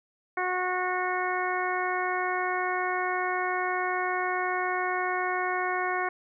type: harmonic tone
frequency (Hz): 365.4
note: F#4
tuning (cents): -22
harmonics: 1 / 2 / 3 / 4 / 5 / 6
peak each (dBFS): -33 / -31 / -32 / -34 / -34 / -36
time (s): 0.37-6.09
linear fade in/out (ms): 5
effects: none